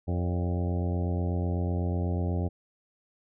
harmonic tone with a mistuned harmonic, 88.1 Hz, F2, 16 cents sharp, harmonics 1 / 2 / 3 / 4 / 5 / 6 / 7 / 8 / 9, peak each -27 / -33 / -37 / -39 / -41 / -43 / -44 / -45 / -46 dBFS, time 0.07-2.49 s, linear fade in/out 20 ms, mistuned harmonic 6, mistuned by +67 cents, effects none

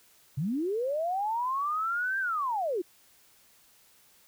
sine linear two-way sweep, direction up then down, 123.47 to 1599 to 322.9 Hz, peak -27 dBFS, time 0.37-2.82 s, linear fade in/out 10 ms, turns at 2.19 s, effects white hiss -61 dBFS RMS until 4.27 s

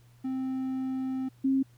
triangle / sine tone pair in turn, 261.6 / 267.7 Hz, C4 / C4, 0 / +40 cents, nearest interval unison, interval 40 cents, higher second, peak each -27 / -22 dBFS, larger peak second, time 0.24-1.29 / 1.44-1.63 s, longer first, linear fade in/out 10 ms, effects added 120 Hz sine -55 dBFS peak until 1.77 s + pink hiss -66 dBFS RMS until 1.77 s

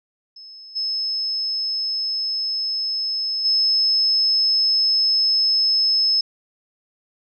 sine tone with level steps, 5200 Hz, E8, 24 cents flat, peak -38 / -21 / -15 dBFS, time 0.36-6.21 s, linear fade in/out 5 ms, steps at 0.75 / 3.44 s, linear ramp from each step 20 ms, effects none

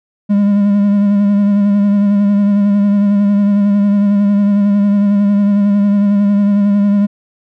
triangle tone with vibrato, 202.8 Hz, G#3, 41 cents flat, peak -6 dBFS, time 0.29-7.07 s, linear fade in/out 20 ms, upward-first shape sine, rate 11 Hz, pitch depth 28 cents each way, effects none

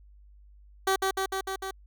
15% pulse tone with echo, 384.3 Hz, G4, 34 cents flat, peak -16 dBFS, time 0.87-0.96 s, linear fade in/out 5 ms, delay 150 ms, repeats 5, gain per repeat -2 dB, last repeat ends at 1.71 s, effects added 50 Hz sine -51 dBFS peak until 1.86 s

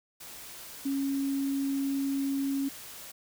sine tone in noise, 275 Hz, C#4, 14 cents flat, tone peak -27 dBFS, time 0.85-2.69 s, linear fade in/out 10 ms, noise white, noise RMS -45 dBFS, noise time 0.2-3.12 s, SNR +15 dB, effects none

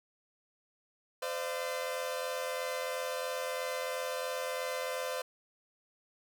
sawtooth tone cluster, 514 / 597 / 685 Hz, C5 / D5 / F5, -31 / +28 / -34 cents, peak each -32 / -36 / -39 dBFS, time 1.22-5.22 s, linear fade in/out 5 ms, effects none

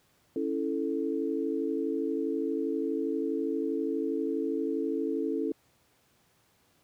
sine chord, A major, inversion first, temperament equal, 277.2 / 329.6 / 440 Hz, C#4 / E4 / A4, 0 / 0 / 0 cents, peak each -32 dBFS, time 0.36-5.52 s, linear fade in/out 2 ms, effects pink hiss -67 dBFS RMS until 6.83 s + high-pass 80 Hz 12 dB/octave

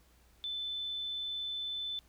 sine tone, 3518 Hz, A7, 1 cent flat, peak -35 dBFS, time 0.44-1.99 s, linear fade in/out 0 ms, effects added 60 Hz sine -64 dBFS peak until 2.08 s + pink hiss -67 dBFS RMS until 2.08 s

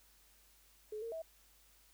sine tone with pitch steps, 427.2 / 458.8 / 648 Hz, G#4 / A#4 / E5, +49 / -28 / -30 cents, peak -40 dBFS, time 0.92-1.22 s, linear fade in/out 5 ms, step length 100 ms, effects added 50 Hz sine -70 dBFS peak until 1.93 s + white hiss -67 dBFS RMS until 1.93 s

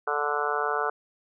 harmonic tone, 146.83 Hz, D3, in tune, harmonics 3 / 4 / 5 / 6 / 7 / 8 / 9 / 10, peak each -31 / -36 / -32 / -35 / -34 / -33 / -31 / -32 dBFS, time 0.07-0.9 s, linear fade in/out 5 ms, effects none

